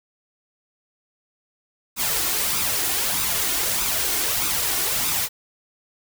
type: noise with flanger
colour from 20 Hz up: white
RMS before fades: -23 dBFS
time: 1.96-5.29 s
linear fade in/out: 50 ms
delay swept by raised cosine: 0.81 to 2.81 ms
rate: 1.6 Hz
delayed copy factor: +0.5
effects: none